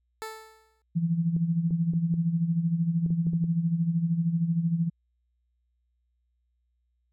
15% pulse tone with exponential decay, 440 Hz, A4, in tune, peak -26 dBFS, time 0.22-0.82 s, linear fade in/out 0 ms, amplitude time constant 130 ms
sine tone with tremolo, 167.3 Hz, E3, 26 cents sharp, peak -20 dBFS, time 0.95-4.9 s, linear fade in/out 20 ms, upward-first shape sine, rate 13 Hz, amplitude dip 65%
clicks, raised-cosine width 3 ms, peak -27 dBFS, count 9, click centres 1.365 / 1.708 / 1.936 / 2.14 / 3.062 / 3.105 / 3.268 / 3.334 / 3.441 s
effects added 60 Hz sine -70 dBFS peak until 7.12 s

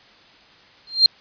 sine tone with exponential growth, 4186 Hz, C8, in tune, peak -5 dBFS, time 0.87-1.06 s, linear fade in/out 2 ms, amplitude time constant 41 ms, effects white hiss -50 dBFS RMS until 1.2 s + resampled to 11025 Hz

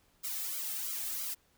blue noise with flanger, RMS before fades -37 dBFS, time 0.23-1.35 s, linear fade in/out 20 ms, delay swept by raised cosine 1.1 to 2.1 ms, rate 3 Hz, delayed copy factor -0.9, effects pink hiss -69 dBFS RMS until 1.57 s

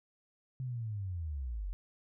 sine linear sweep, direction down, 132 to 41.93 Hz, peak -35 dBFS, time 0.6-1.73 s, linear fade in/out 0 ms, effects none

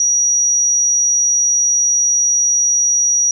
sine tone, 5780 Hz, F#8, 41 cents flat, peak -11 dBFS, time 0-3.31 s, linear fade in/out 2 ms, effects none

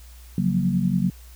sine chord, Gb major seventh, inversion second, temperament equal, 138.59 / 174.61 / 185 / 233.1 Hz, Db3 / F3 / Gb3 / Bb3, 0 / 0 / 0 / 0 cents, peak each -26 / -27 / -21 / -27 dBFS, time 0.38-1.1 s, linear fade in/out 2 ms, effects added 60 Hz sine -42 dBFS peak until 1.35 s + white hiss -52 dBFS RMS until 1.35 s

